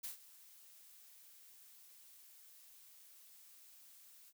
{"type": "noise with ADSR envelope", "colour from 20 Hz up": "blue", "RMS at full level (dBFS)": -43, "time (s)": [0.03, 4.33], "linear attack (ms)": 15, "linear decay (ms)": 120, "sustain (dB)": -18, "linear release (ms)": 46, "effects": []}